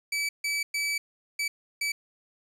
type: tone bursts at uneven times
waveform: sawtooth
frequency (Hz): 2300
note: D7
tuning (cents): -37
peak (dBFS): -23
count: 5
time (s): 0.12-0.29 / 0.44-0.63 / 0.74-0.98 / 1.39-1.48 / 1.81-1.92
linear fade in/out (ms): 5
effects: low-pass 11000 Hz 12 dB/octave + 10-bit